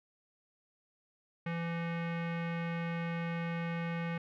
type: tone with low-pass filter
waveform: square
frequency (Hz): 168.3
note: E3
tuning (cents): +36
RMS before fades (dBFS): -36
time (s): 1.46-4.18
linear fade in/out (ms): 5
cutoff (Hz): 2200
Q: 2.7
effects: none